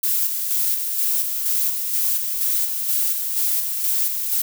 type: noise with tremolo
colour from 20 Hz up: violet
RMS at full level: -20 dBFS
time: 0.03-4.42 s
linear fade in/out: 5 ms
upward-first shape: square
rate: 2.1 Hz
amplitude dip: 40%
effects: none